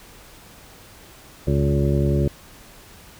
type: harmonic tone with a mistuned harmonic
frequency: 70.8 Hz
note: C#2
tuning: 37 cents sharp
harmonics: 1 / 2 / 3 / 4 / 5 / 6 / 8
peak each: -22 / -20 / -26 / -31 / -25 / -30 / -30 dBFS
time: 1.47-2.28 s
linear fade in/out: 5 ms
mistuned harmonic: 1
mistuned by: +53 cents
effects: pink hiss -46 dBFS RMS until 3.19 s